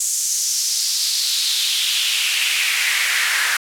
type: noise with high-pass filter sweep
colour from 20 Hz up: pink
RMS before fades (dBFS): -19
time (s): 0-3.57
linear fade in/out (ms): 5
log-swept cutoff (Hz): 7200 to 1600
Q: 2.9
effects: low-pass 12000 Hz 12 dB/octave